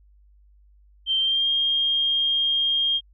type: tone with pitch glide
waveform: sine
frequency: 3136 to 3222 Hz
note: G7 to G7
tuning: 0 to +47 cents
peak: -19 dBFS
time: 1.06-3.01 s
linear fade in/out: 50 ms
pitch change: +47 cents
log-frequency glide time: 1.18-1.49 s
effects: added 50 Hz sine -52 dBFS peak until 3.13 s